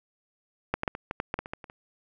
clicks, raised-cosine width 0.5 ms, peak -10 / -13 / -11 / -20 / -16 / -13 / -13 / -15 / -24 / -18 / -27 / -30 dBFS, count 12, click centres 0.74 / 0.834 / 0.878 / 0.951 / 1.111 / 1.201 / 1.341 / 1.39 / 1.459 / 1.535 / 1.642 / 1.699 s, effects none

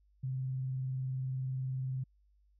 sine tone with vibrato, 130.81 Hz, C3, in tune, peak -33 dBFS, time 0.23-2.04 s, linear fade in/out 10 ms, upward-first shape triangle, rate 20 Hz, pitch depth 61 cents each way, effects added 50 Hz sine -65 dBFS peak until 2.59 s

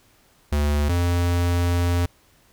square tone pair in turn, 73.42 / 87.31 Hz, D2 / F2, 0 / 0 cents, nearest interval minor third, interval 300 cents, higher second, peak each -19 dBFS, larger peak neither, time 0.52-0.89 / 0.89-2.06 s, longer second, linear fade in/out 5 ms, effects pink hiss -58 dBFS RMS until 2.52 s

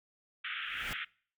pink band-pass noise, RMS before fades -39 dBFS, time 0.44-1.05 s, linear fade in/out 10 ms, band 1300 to 3400 Hz, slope 96 dB/octave
pink noise with exponential growth, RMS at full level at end -40 dBFS, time 0.57-0.93 s, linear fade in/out 0 ms, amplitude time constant 78 ms
effects noise-tail reverb RT60 0.5 s tail -24 dB re dry

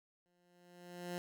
15% pulse tone with exponential growth, 176.4 Hz, F3, 18 cents sharp, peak -32 dBFS, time 0.26-1.18 s, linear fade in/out 0 ms, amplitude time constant 200 ms, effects none

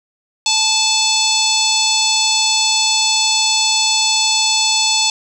harmonic tone, 873 Hz, A5, 14 cents flat, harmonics 1 / 3 / 4 / 5 / 6 / 7 / 8 / 9, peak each -22 / -21 / -19 / -18 / -23 / -23 / -24 / -21 dBFS, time 0.46-5.1 s, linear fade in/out 2 ms, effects 7-bit

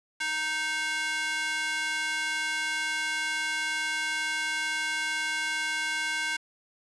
square tone with high-pass filter, 311.1 Hz, D#4, in tune, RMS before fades -30 dBFS, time 0.2-6.37 s, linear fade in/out 10 ms, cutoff 1700 Hz, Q 2.1, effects resampled to 22050 Hz + 8-bit

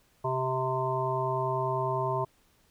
harmonic tone, 130 Hz, C3, 11 cents flat, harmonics 1 / 3 / 5 / 7 / 8, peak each -33 / -33 / -33 / -33 / -33 dBFS, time 0.24-2.25 s, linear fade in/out 10 ms, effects pink hiss -66 dBFS RMS until 2.7 s

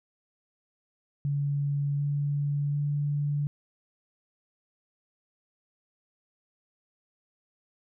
sine tone with pitch steps, 142.6 / 143.92 / 145.26 Hz, C#3 / D3 / D3, +49 / -35 / -19 cents, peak -25 dBFS, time 1.25-3.47 s, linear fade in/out 0 ms, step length 740 ms, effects none

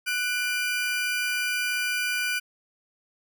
35% pulse tone pair together, 1483.3 / 2381 Hz, F#6 / D7, +4 / +23 cents, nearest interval minor sixth, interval 819 cents, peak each -26 dBFS, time 0.06-2.4 s, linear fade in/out 20 ms, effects none

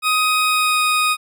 20% pulse tone with pitch glide, 1254 to 1245.3 Hz, D#6 to D#6, +13 to +1 cents, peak -10 dBFS, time 0.02-1.17 s, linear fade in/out 50 ms, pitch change -12 cents, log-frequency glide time 0.47-0.81 s, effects none

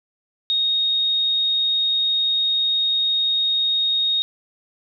sine tone, 3729 Hz, A#7, in tune, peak -17 dBFS, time 0.5-4.22 s, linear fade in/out 0 ms, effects none

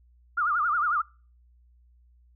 sine tone with vibrato, 1300 Hz, E6, 24 cents flat, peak -22 dBFS, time 0.37-1.02 s, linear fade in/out 10 ms, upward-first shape sine, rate 11 Hz, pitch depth 180 cents each way, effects noise-tail reverb RT60 0.4 s tail -25 dB re dry + added 60 Hz sine -56 dBFS peak until 2.35 s

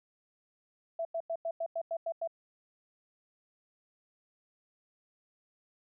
sine tone bursts, 664 Hz, E5, 12 cents sharp, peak -31 dBFS, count 9, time 0.99-2.275 s, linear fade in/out 5 ms, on 61 ms, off 92 ms, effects none

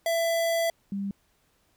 square / sine tone pair in turn, 667 / 198.3 Hz, E5 / G3, +20 / +20 cents, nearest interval octave + major sixth, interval 2100 cents, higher first, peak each -24 / -28 dBFS, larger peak first, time 0.06-0.7 / 0.92-1.11 s, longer first, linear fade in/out 2 ms, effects pink hiss -68 dBFS RMS until 1.76 s

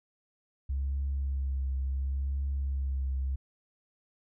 sine tone with vibrato, 67.8 Hz, C#2, 38 cents flat, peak -27 dBFS, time 0.69-3.36 s, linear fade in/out 10 ms, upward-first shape triangle, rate 0.71 Hz, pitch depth 37 cents each way, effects tanh soft clip ceiling -25 dBFS

